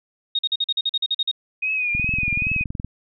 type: tone bursts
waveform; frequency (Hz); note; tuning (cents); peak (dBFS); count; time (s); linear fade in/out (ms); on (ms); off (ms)
sine; 3729; A#7; 0; -18; 12; 0.35-1.314; 5; 40; 44
type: tone with vibrato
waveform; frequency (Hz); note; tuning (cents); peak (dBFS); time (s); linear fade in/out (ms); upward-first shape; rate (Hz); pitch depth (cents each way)
sine; 2489; D#7; 0; -20; 1.62-2.64; 10; triangle; 2.5; 72
type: click train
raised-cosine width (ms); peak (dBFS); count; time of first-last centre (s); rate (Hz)
5; -16; 20; 1.95-2.846; 21.2
effects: none